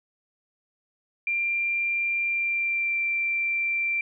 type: tone with pitch glide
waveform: sine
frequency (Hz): 2378 to 2355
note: D7 to D7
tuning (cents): +21 to +4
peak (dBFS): -23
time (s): 1.27-4.01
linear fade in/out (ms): 2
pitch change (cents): -17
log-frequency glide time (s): 2.25-2.98
effects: none